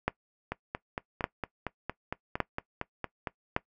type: two click trains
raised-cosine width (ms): 0.5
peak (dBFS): -11 / -17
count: 4 / 13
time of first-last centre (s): 0.08-3.564 / 0.52-3.272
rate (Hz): 0.861 / 4.36
effects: noise-tail reverb RT60 0.1 s tail -20 dB re dry